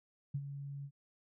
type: tone with ADSR envelope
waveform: sine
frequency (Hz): 140.6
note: C#3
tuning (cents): +25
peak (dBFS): -32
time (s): 0.34-0.91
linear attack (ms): 9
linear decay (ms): 55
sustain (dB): -9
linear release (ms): 65
effects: none